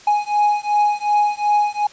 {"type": "beating tone pair", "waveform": "triangle", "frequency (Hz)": [830.6, 833.3], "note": ["G#5", "G#5"], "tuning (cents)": [0, 6], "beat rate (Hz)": 2.7, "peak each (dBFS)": -16, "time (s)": [0.07, 1.87], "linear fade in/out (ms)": 5, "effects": ["white hiss -44 dBFS RMS until 1.92 s", "resampled to 16000 Hz"]}